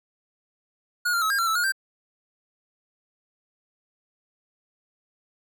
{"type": "tone with pitch steps", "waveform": "square", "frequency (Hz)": [1443, 1387, 1287, 1613, 1362, 1314, 1434, 1571], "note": ["F#6", "F6", "E6", "G6", "F6", "E6", "F6", "G6"], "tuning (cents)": [-44, -12, -42, 49, -44, -6, 45, 3], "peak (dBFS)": -22, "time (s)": [1.05, 1.722], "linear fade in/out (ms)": 10, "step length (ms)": 84, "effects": []}